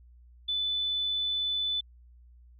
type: tone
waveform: sine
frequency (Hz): 3498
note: A7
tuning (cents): -11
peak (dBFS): -27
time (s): 0.48-1.81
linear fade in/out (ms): 10
effects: added 60 Hz sine -52 dBFS peak until 2.59 s

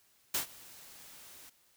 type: noise with ADSR envelope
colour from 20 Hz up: white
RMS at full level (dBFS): -30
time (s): 0.34-1.5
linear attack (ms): 7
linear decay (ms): 110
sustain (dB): -23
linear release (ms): 12
effects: white hiss -68 dBFS RMS until 1.76 s

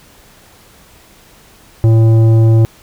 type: tone with tanh clipping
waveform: triangle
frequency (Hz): 112.5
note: A2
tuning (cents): +39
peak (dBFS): -7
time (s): 1.84-2.65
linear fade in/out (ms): 0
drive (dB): 15
effects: pink hiss -44 dBFS RMS until 2.82 s

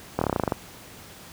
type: slowing click train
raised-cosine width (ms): 1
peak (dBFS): -8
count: 11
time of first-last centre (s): 0.19-0.522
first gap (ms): 24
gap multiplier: 1.07
effects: pink hiss -45 dBFS RMS until 1.32 s + high-pass 60 Hz 12 dB/octave

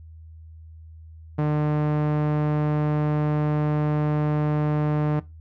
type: tone with low-pass filter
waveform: sawtooth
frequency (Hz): 150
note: D3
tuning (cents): +37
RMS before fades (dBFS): -22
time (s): 1.38-5.2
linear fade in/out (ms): 10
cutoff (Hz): 1200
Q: 0.55
effects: noise-tail reverb RT60 0.2 s tail -17 dB re dry + added 80 Hz sine -41 dBFS peak until 5.4 s

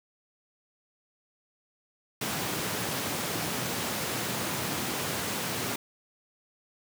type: high-pass noise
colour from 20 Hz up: pink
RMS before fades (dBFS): -32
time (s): 2.21-5.76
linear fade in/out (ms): 5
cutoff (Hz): 110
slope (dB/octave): 24
effects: none

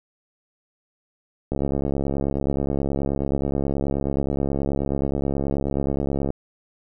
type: click train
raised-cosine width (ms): 2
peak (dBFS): -11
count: 333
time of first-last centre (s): 1.52-6.304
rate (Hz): 69.4
effects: none

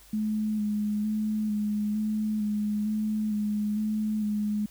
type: tone with vibrato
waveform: sine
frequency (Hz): 212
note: G#3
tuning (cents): +36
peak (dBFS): -25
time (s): 0.13-4.66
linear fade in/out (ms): 5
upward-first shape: square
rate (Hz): 1.1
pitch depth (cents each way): 20
effects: added 50 Hz sine -56 dBFS peak until 4.7 s + white hiss -55 dBFS RMS until 4.7 s

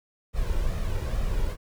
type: noise with flanger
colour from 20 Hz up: brown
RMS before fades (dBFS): -26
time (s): 0.33-1.57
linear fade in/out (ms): 50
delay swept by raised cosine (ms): 1.6 to 2.12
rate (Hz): 2.3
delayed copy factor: +0.55
effects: none

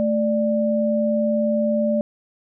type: tone pair together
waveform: sine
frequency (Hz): 220.4 / 590.3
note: A3 / D5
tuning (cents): +3 / +9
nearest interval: octave + perfect fourth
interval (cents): 1706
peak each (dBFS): -20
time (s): 0-2.01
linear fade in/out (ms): 0
effects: none

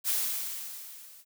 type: noise with level ramp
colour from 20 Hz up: blue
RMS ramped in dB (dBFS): -26 to -53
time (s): 0.04-1.25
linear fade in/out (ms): 50
effects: none

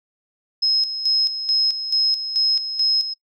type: tone with tremolo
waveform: sine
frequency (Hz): 5140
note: E8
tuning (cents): -45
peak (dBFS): -15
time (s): 0.62-3.14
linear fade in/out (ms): 10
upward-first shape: square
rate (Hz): 2.3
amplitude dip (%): 65
effects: noise-tail reverb RT60 0.1 s tail -25 dB re dry

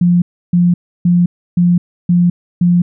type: tone bursts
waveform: sine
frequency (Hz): 175.4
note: F3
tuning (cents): +8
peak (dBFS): -7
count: 6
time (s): 0.01-2.82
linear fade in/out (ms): 5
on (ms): 210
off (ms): 310
effects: none

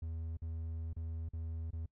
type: tone with dropouts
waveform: triangle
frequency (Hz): 81.4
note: E2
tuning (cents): -21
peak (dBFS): -36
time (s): 0.02-1.86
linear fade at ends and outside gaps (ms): 5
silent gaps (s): 0.37-0.419 / 0.932-0.964 / 1.289-1.333 / 1.707-1.73
effects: noise-tail reverb RT60 0.1 s tail -23 dB re dry

